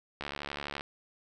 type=click train; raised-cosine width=0.3 ms; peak=-20 dBFS; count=44; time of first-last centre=0.21-0.809 s; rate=71.8 Hz; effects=none